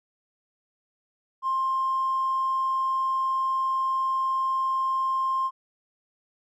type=tone with tanh clipping; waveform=triangle; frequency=1057 Hz; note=C6; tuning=17 cents sharp; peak=-22 dBFS; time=1.42-5.51 s; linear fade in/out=50 ms; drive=1 dB; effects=none